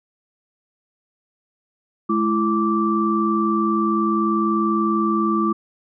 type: tone cluster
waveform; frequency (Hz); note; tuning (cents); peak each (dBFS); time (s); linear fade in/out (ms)
sine; 214 / 334.6 / 1168; A3 / E4 / D6; -48 / +26 / -10; -21; 2.09-5.53; 10
effects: none